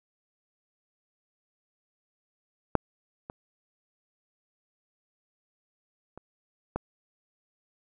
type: clicks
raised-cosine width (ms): 1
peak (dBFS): -6 / -24 / -29 / -15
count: 4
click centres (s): 2.753 / 3.299 / 6.176 / 6.76
effects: none